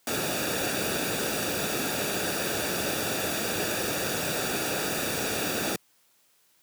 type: noise with comb filter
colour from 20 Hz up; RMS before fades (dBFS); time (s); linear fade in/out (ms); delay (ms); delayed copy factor
pink; -29; 0.07-5.76; 2; 0.96; -0.65
effects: white hiss -65 dBFS RMS until 6.62 s + high-pass 100 Hz 12 dB/octave